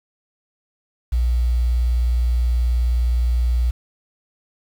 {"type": "tone with vibrato", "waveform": "sine", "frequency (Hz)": 60, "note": "B1", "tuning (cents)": -49, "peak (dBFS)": -14, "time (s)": [1.12, 3.71], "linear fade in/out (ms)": 10, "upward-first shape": "triangle", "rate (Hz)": 19, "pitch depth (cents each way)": 22, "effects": ["tanh soft clip ceiling -12 dBFS", "7-bit"]}